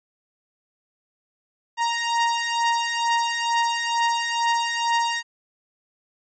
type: beating tone pair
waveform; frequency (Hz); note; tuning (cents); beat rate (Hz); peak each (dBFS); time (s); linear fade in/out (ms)
sawtooth; 932.3 / 934.5; A#5 / A#5; 0 / +4; 2.2; -21 / -19; 1.77-5.23; 50
effects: resampled to 16000 Hz